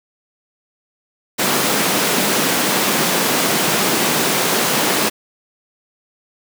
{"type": "high-pass noise", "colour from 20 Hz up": "pink", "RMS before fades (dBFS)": -17, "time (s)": [1.38, 5.1], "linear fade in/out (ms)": 20, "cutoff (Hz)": 180, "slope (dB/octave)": 24, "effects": []}